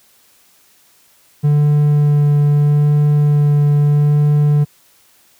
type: tone with vibrato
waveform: triangle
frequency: 146.83 Hz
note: D3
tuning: in tune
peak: -7 dBFS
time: 1.43-4.65 s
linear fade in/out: 20 ms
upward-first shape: sine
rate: 0.78 Hz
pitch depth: 10 cents each way
effects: white hiss -52 dBFS RMS until 5.39 s + high-pass 60 Hz 12 dB/octave